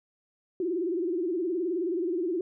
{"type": "tone with vibrato", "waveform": "sine", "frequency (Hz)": 349.2, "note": "F4", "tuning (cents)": 0, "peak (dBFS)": -26, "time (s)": [0.6, 2.41], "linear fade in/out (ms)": 2, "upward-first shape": "sine", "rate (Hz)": 19, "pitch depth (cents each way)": 140, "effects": []}